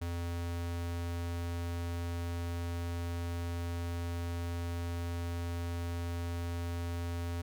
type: tone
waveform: square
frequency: 85.8 Hz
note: F2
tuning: 30 cents flat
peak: -35 dBFS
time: 0.01-7.42 s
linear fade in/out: 10 ms
effects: none